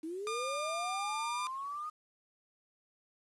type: linear sweep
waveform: sine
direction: up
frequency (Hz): 306.5 to 1244.5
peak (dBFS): -37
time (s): 0.03-1.9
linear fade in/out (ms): 10
type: tone with pitch glide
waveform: sawtooth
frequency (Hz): 1207 to 1198.7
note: D6 to D6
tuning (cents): +47 to +35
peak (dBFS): -32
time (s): 0.27-1.47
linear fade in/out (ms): 0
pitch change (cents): -12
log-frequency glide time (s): 0.39-0.86
effects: resampled to 24000 Hz + 10-bit